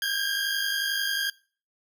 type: tone pair together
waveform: 20% pulse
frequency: 1587 / 1638.2 Hz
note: G6 / G#6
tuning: +21 / -24 cents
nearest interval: minor second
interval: 55 cents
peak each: -24 dBFS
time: 0.02-1.3 s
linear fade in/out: 2 ms
effects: noise-tail reverb RT60 0.4 s tail -22 dB re dry